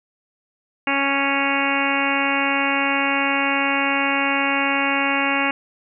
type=harmonic tone; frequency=277.2 Hz; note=C#4; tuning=in tune; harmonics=1 / 2 / 3 / 4 / 5 / 6 / 7 / 8 / 9 / 10; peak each=-25 / -29 / -26 / -27 / -29 / -28 / -29 / -25 / -28 / -26 dBFS; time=0.87-5.51 s; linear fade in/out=2 ms; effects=none